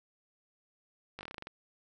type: slowing click train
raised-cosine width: 0.3 ms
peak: -26 dBFS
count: 10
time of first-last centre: 1.19-1.471 s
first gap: 19 ms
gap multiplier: 1.12
effects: none